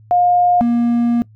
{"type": "tone pair in turn", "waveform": ["sine", "triangle"], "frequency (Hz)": [711, 236.8], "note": ["F5", "A#3"], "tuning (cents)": [31, 27], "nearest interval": "octave + perfect fifth", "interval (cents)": 1904, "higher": "first", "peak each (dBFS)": -10, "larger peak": "neither", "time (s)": [[0.11, 0.61], [0.61, 1.22]], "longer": "second", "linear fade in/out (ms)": 0, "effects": ["noise-tail reverb RT60 0.1 s tail -21 dB re dry", "added 108 Hz sine -42 dBFS peak until 1.35 s"]}